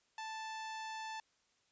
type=tone; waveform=sawtooth; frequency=880 Hz; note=A5; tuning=in tune; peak=-38 dBFS; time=0.18-1.2 s; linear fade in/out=2 ms; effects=white hiss -75 dBFS RMS until 1.71 s + resampled to 16000 Hz